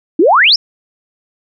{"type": "exponential sweep", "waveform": "sine", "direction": "up", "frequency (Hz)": [290, 5600], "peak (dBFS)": -5, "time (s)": [0.19, 0.56], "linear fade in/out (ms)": 5, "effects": []}